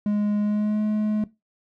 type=tone with pitch glide; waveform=triangle; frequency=207.7 to 212.8 Hz; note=G#3 to G#3; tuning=0 to +42 cents; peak=-18 dBFS; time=0.06-1.24 s; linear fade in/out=2 ms; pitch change=+42 cents; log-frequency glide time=0.4-0.82 s; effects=noise-tail reverb RT60 0.2 s tail -17 dB re dry